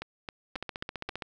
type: two click trains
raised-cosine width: 0.3 ms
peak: -19 / -20 dBFS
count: 11 / 5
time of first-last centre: 0.56-1.222 / 0.02-1.092 s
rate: 15.1 / 3.73 Hz
effects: none